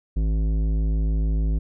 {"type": "tone with tanh clipping", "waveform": "triangle", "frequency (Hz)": 53.3, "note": "G#1", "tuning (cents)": 46, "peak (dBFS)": -21, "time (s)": [0.16, 1.59], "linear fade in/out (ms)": 10, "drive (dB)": 17, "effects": []}